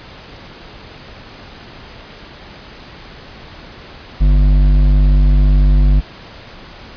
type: tone with hard clipping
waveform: triangle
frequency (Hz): 49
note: G1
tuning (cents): 0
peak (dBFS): -9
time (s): 4.2-6.01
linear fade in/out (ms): 20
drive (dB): 13
effects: pink hiss -36 dBFS RMS until 6.96 s + resampled to 11025 Hz